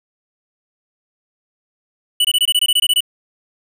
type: tone bursts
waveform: square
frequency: 2960 Hz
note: F#7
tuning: in tune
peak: -12 dBFS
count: 12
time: 2.2-3.006 s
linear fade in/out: 5 ms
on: 47 ms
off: 22 ms
effects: none